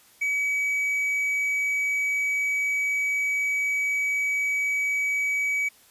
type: tone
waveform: triangle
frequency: 2276 Hz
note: C#7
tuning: 45 cents sharp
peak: -21 dBFS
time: 0.21-5.69 s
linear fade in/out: 10 ms
effects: white hiss -56 dBFS RMS until 5.9 s + resampled to 32000 Hz